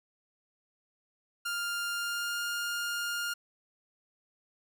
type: tone with pitch glide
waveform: sawtooth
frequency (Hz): 1400 to 1411.4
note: F6 to F6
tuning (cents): +4 to +18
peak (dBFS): -28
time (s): 1.45-3.34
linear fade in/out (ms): 10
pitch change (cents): +14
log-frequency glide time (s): 1.93-2.42
effects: none

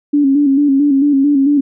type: tone with vibrato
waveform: sine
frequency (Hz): 281.2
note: C#4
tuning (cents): +25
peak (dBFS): -8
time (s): 0.13-1.61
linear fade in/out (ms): 10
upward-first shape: square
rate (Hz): 4.5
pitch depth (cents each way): 57
effects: none

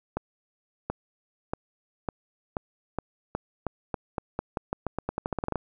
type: accelerating click train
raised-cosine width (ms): 1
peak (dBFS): -14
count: 24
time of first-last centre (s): 0.17-5.557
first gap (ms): 730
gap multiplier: 0.87
effects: none

